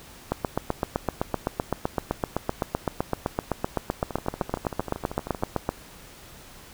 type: two click trains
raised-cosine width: 1 ms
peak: -18 / -9 dBFS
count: 19 / 43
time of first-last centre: 4.03-5.425 / 0.32-5.691 s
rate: 12.9 / 7.82 Hz
effects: pink hiss -47 dBFS RMS until 6.73 s